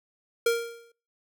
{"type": "tone with exponential decay", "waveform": "square", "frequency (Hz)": 466.2, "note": "A#4", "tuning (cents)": 0, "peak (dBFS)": -19, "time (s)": [0.46, 0.92], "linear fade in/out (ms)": 5, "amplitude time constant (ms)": 98, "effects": ["noise-tail reverb RT60 0.4 s tail -24 dB re dry"]}